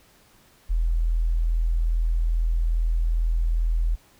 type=tone; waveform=sine; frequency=41.2 Hz; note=E1; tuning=in tune; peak=-19 dBFS; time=0.69-3.96 s; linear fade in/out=20 ms; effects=pink hiss -57 dBFS RMS until 4.19 s